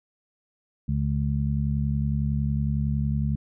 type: harmonic tone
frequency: 70.9 Hz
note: C#2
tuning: 40 cents sharp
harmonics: 1 / 2 / 3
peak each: -27 / -25 / -29 dBFS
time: 0.88-3.36 s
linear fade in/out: 10 ms
effects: none